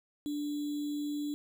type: tone with sample-and-hold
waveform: sine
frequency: 293.5 Hz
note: D4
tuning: 1 cent flat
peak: -32 dBFS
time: 0.26-1.34 s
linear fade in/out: 0 ms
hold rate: 3675 Hz
effects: none